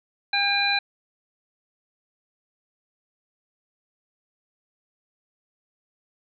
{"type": "harmonic tone", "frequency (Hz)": 803, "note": "G5", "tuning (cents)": 41, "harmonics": [1, 2, 3, 5], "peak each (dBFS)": [-27, -26, -25, -24], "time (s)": [0.33, 0.79], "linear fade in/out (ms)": 5, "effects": []}